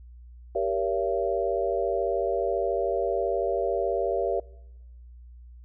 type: chord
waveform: sine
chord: G diminished seventh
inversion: none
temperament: just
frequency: 392 / 470.4 / 564.5 / 677.4 Hz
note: G4 / Bb4 / Db5 / Fb5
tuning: 0 / +16 / +31 / +47 cents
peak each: -29 dBFS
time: 0.55-4.4 s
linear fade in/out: 5 ms
effects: noise-tail reverb RT60 1.0 s tail -24 dB re dry + added 60 Hz sine -44 dBFS peak until 5.64 s